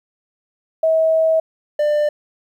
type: tone pair in turn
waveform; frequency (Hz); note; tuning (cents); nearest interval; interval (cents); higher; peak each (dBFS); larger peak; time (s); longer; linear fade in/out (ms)
sine / triangle; 643 / 595.3; E5 / D5; -43 / +23; minor second; 134; first; -12; neither; 0.83-1.4 / 1.79-2.09; first; 5
effects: 9-bit